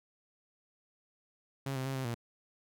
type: tone with pitch steps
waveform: sawtooth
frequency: 136.4 / 130.8 / 134.8 / 131.8 / 117.8 Hz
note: C#3 / C3 / C#3 / C3 / A#2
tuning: -28 / 0 / -48 / +13 / +19 cents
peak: -30 dBFS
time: 1.66-2.145 s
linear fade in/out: 5 ms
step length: 97 ms
effects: none